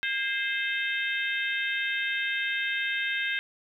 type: harmonic tone with a mistuned harmonic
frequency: 523 Hz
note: C5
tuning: 1 cent flat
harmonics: 3 / 4 / 5 / 6 / 7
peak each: -30 / -32 / -34 / -36 / -37 dBFS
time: 0.03-3.39 s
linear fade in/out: 0 ms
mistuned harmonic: 3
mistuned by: +47 cents
effects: 10-bit